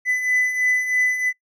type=beating tone pair; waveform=triangle; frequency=2000 / 2003.1 Hz; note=B6 / B6; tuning=+21 / +24 cents; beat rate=3.1 Hz; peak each=-24 / -17 dBFS; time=0.05-1.33 s; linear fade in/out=50 ms; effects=noise-tail reverb RT60 0.1 s tail -21 dB re dry